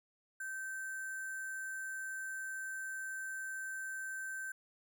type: tone with sample-and-hold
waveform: sine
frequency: 1551 Hz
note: G6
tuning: 19 cents flat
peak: -39 dBFS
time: 0.4-4.52 s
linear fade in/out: 5 ms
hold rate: 8820 Hz
effects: none